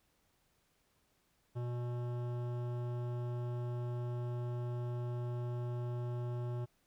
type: tone with hard clipping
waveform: sine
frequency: 121.4 Hz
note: B2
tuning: 29 cents flat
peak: -38 dBFS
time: 1.55-6.66 s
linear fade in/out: 20 ms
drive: 15 dB
effects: pink hiss -75 dBFS RMS until 6.86 s